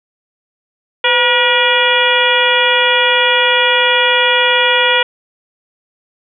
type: harmonic tone with a mistuned harmonic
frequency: 480.2 Hz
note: B4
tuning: 49 cents flat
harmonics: 1 / 2 / 3 / 4 / 5 / 6 / 7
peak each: -17 / -17 / -17 / -17 / -17 / -17 / -17 dBFS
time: 1.04-5.03 s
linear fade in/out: 5 ms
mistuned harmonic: 1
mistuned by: +85 cents
effects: none